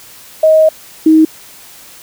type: tone pair in turn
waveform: sine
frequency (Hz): 630 / 315.9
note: D#5 / D#4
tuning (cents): +21 / +26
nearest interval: octave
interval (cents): 1195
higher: first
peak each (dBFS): -4 / -3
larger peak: second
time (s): 0.43-0.69 / 1.06-1.25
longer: first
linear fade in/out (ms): 5
effects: white hiss -37 dBFS RMS until 2.02 s